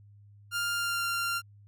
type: tone with pitch glide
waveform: sawtooth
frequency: 1400 to 1386.3 Hz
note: F6 to F6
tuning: +4 to -13 cents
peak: -25 dBFS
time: 0.51-1.42 s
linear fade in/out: 50 ms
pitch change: -17 cents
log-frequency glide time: 0.75-1.06 s
effects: added 102 Hz sine -52 dBFS peak until 1.67 s